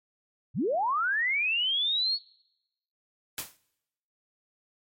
sine linear sweep, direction up, 87.7 to 4435 Hz, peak -24 dBFS, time 0.54-2.19 s, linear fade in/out 50 ms
white noise with exponential decay, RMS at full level -29 dBFS, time 3.38-3.57 s, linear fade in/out 1 ms, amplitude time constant 40 ms
effects noise-tail reverb RT60 0.9 s tail -24 dB re dry + MP3 64 kbps

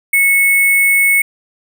sine tone with sample-and-hold, 2200 Hz, C#7, 14 cents flat, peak -8 dBFS, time 0.13-1.22 s, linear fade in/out 5 ms, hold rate 11025 Hz, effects none

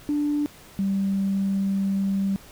sine tone pair in turn, 293.7 / 195.5 Hz, D4 / G3, 0 / -4 cents, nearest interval perfect fifth, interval 704 cents, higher first, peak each -20 dBFS, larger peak neither, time 0.09-0.46 / 0.79-2.36 s, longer second, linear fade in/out 0 ms, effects tanh soft clip ceiling -16 dBFS + pink hiss -48 dBFS RMS until 2.51 s

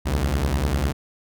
sawtooth beating tone pair, 64 / 74 Hz, C2 / D2, -38 / +14 cents, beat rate 10 Hz, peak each -19 dBFS, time 0.05-0.93 s, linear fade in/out 20 ms, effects none

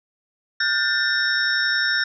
sine tone cluster, 1436 / 1567 / 1784 / 3757 / 5420 Hz, F6 / G6 / A6 / A#7 / E8, +48 / -1 / +23 / +13 / +47 cents, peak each -25 / -24 / -24 / -29 / -24 dBFS, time 0.6-2.04 s, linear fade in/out 5 ms, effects none

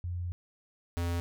sine / square tone pair in turn, 88 / 85.89 Hz, F2 / F2, +14 / -28 cents, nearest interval unison, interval 42 cents, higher first, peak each -32 / -30 dBFS, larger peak second, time 0.04-0.32 / 0.97-1.2 s, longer first, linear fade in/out 0 ms, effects none

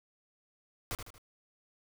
pink noise with echo, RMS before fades -36 dBFS, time 0.91-0.95 s, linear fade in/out 0 ms, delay 77 ms, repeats 3, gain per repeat -7 dB, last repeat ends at 1.181 s, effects none

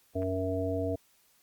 harmonic tone, 93.7 Hz, F#2, 22 cents sharp, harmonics 1 / 3 / 5 / 7, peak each -34 / -34 / -34 / -34 dBFS, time 0.15-0.96 s, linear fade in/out 10 ms
clicks, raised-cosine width 0.5 ms, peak -35 dBFS, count 2, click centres 0.221 / 0.23 s
effects white hiss -66 dBFS RMS until 1.42 s + Opus 48 kbps

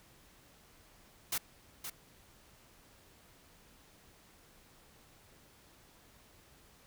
white noise with echo, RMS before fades -34 dBFS, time 1.32-1.38 s, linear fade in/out 5 ms, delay 520 ms, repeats 1, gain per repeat -8 dB, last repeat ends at 1.9 s, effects pink hiss -62 dBFS RMS until 6.86 s

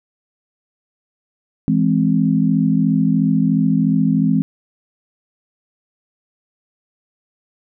sine chord, E augmented, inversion none, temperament equal, 164.81 / 207.7 / 261.6 Hz, E3 / G#3 / B#3, 0 / 0 / 0 cents, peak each -17 dBFS, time 1.68-4.42 s, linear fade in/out 0 ms, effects none

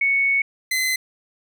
sine / sawtooth tone pair in turn, 2217 / 2043 Hz, C#7 / C7, 0 / -42 cents, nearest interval minor second, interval 142 cents, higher first, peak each -16 dBFS, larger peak neither, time 0.01-0.42 / 0.71-0.96 s, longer first, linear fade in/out 5 ms, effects none

